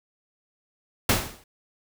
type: noise with exponential decay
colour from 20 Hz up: pink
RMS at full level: -17 dBFS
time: 1.09-1.44 s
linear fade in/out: 5 ms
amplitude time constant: 74 ms
effects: none